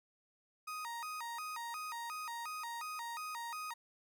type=tone with vibrato; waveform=35% pulse; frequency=1081 Hz; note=C#6; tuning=44 cents flat; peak=-39 dBFS; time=0.67-3.74 s; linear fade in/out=10 ms; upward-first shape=square; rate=2.8 Hz; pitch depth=250 cents each way; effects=none